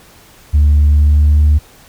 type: tone with pitch glide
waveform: sine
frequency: 73.7 to 74.82 Hz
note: D2 to D2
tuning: +7 to +33 cents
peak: -4 dBFS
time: 0.53-1.59 s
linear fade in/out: 20 ms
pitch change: +26 cents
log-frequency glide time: 0.89-1.45 s
effects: tanh soft clip ceiling -4 dBFS + pink hiss -43 dBFS RMS until 1.88 s